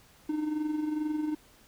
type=tone with amplitude modulation; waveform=triangle; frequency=305 Hz; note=D#4; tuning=34 cents flat; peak=-24 dBFS; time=0.29-1.35 s; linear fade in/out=5 ms; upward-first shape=sine; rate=22.3 Hz; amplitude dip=55%; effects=pink hiss -59 dBFS RMS until 1.67 s